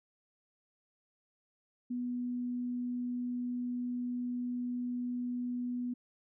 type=tone; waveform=sine; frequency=245.6 Hz; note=B3; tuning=9 cents flat; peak=-33 dBFS; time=1.9-5.94 s; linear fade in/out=10 ms; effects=none